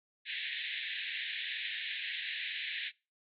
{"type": "band-pass noise", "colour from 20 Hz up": "pink", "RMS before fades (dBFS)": -39, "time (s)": [0.25, 2.92], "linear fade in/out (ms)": 50, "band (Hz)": [1700, 3900], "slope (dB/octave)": 96, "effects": ["noise-tail reverb RT60 0.3 s tail -24 dB re dry"]}